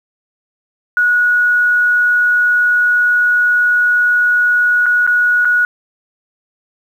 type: tone with dropouts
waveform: sine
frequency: 1459 Hz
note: F#6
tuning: 25 cents flat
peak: -9 dBFS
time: 0.97-5.65 s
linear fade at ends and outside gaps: 1 ms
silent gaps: 4.859-4.864 / 5.066-5.075 / 5.448-5.453 s
effects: 7-bit